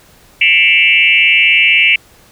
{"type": "tone with frequency modulation", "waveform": "sine", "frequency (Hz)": 2500, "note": "D#7", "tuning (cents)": 8, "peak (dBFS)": -6, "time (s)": [0.41, 1.96], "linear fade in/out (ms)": 5, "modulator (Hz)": 164, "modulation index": 2.2, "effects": ["pink hiss -45 dBFS RMS until 2.31 s"]}